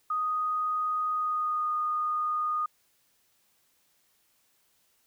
sine tone with pitch glide, 1244.5 to 1229.5 Hz, D#6 to D#6, 0 to -21 cents, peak -26 dBFS, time 0.1-2.66 s, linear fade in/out 5 ms, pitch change -21 cents, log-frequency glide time 1.13-1.72 s, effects white hiss -69 dBFS RMS until 5.06 s

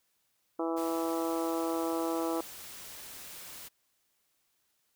harmonic tone, 164.81 Hz, E3, in tune, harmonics 2 / 3 / 4 / 5 / 6 / 7 / 8, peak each -32 / -36 / -38 / -40 / -42 / -43 / -44 dBFS, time 0.59-2.41 s, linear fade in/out 5 ms
white noise, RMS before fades -46 dBFS, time 0.76-3.69 s, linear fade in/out 20 ms
effects white hiss -75 dBFS RMS until 4.95 s

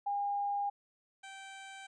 sine / 15% pulse tone pair in turn, 810 / 777.9 Hz, G#5 / G5, -43 / -14 cents, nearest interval minor second, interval 71 cents, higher first, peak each -31 / -40 dBFS, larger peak first, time 0.06-0.7 / 1.23-1.87 s, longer neither, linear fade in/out 10 ms, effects resampled to 22050 Hz

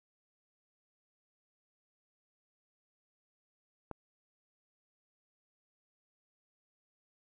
click, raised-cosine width 1 ms, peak -26 dBFS, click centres 3.913 s, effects none

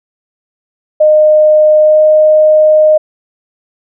sine tone with pitch glide, 613 to 616.9 Hz, D#5 to D#5, -26 to -15 cents, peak -3 dBFS, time 1-2.98 s, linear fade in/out 10 ms, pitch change +11 cents, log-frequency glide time 1.81-2 s, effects none

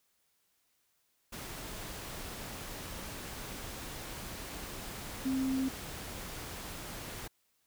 sine tone in noise, 264.1 Hz, C4, 16 cents sharp, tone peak -29 dBFS, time 5.25-5.69 s, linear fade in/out 10 ms, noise pink, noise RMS -43 dBFS, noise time 1.32-7.28 s, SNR +11 dB, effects white hiss -75 dBFS RMS until 7.66 s

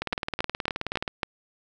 two click trains, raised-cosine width 0.3 ms, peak -9 / -12 dBFS, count 5 / 21, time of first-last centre 0.13-1.232 / 0.02-1.078 s, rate 3.63 / 18.9 Hz, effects none

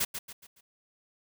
white noise with echo, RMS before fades -28 dBFS, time 0-0.05 s, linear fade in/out 10 ms, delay 140 ms, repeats 4, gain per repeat -8 dB, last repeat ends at 0.61 s, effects none

